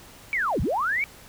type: linear two-way sweep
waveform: sine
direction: down then up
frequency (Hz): 2334 to 38.3 to 2334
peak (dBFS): -22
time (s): 0.33-1.04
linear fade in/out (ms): 0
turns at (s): 0.61
effects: pink hiss -48 dBFS RMS until 1.28 s